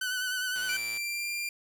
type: tone with vibrato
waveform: sawtooth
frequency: 1500 Hz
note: F#6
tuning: 23 cents sharp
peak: -26 dBFS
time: 0.01-0.77 s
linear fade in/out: 5 ms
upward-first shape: sine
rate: 9.8 Hz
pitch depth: 35 cents each way
type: click train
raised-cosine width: 0.2 ms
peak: -28 dBFS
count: 48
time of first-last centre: 0.56-0.972 s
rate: 114 Hz
type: tone with pitch glide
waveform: sawtooth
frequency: 2348 to 2386 Hz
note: D7 to D7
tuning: -1 to +27 cents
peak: -28 dBFS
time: 0.69-1.49 s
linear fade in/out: 2 ms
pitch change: +28 cents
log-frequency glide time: 0.91-1.29 s
effects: none